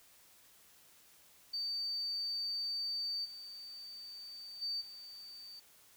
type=tone with level steps; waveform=sine; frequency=4599 Hz; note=D8; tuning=37 cents flat; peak=-35 / -46 / -35 / -48 dBFS; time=1.53-5.6 s; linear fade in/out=10 ms; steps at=3.24 / 4.61 / 4.8 s; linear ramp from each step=20 ms; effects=white hiss -63 dBFS RMS until 5.96 s